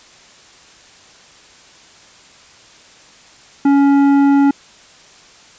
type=tone with tanh clipping; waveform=triangle; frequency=280 Hz; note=C#4; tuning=18 cents sharp; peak=-10 dBFS; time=3.65-4.51 s; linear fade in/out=5 ms; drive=15 dB; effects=white hiss -44 dBFS RMS until 5.58 s + resampled to 16000 Hz